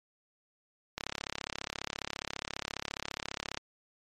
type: click train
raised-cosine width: 0.2 ms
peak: -16 dBFS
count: 91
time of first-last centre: 0.98-3.574 s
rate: 34.7 Hz
effects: MP3 64 kbps